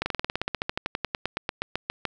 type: slowing click train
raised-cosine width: 0.3 ms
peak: -10 dBFS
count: 25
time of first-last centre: 0.02-2.053 s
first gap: 40 ms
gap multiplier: 1.06
effects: none